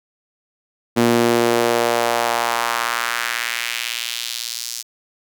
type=tone with high-pass filter sweep; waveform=sawtooth; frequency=118.1 Hz; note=A#2; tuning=23 cents sharp; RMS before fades=-20 dBFS; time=0.96-4.83 s; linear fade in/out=20 ms; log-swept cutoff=250 to 5700 Hz; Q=1.7; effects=none